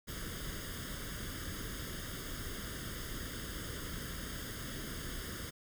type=noise with comb filter; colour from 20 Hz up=pink; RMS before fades=-42 dBFS; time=0.07-5.51 s; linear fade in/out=20 ms; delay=0.6 ms; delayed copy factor=+0.8; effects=none